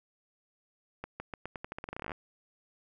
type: accelerating click train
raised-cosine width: 0.5 ms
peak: -23 dBFS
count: 20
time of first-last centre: 1.04-2.118 s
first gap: 160 ms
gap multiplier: 0.86
effects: none